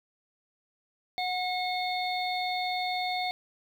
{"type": "harmonic tone with a mistuned harmonic", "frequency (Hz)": 724, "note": "F#5", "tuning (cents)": -38, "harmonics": [1, 3, 5, 6], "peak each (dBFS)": [-30, -35, -37, -38], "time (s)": [1.18, 3.31], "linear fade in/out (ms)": 0, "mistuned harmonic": 1, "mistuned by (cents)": 16, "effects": ["9-bit"]}